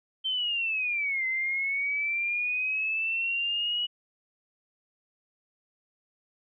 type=linear two-way sweep; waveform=sine; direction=down then up; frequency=3125 to 2053 to 2934 Hz; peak=-26 dBFS; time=0.24-3.87 s; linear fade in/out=20 ms; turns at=1.26 s; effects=none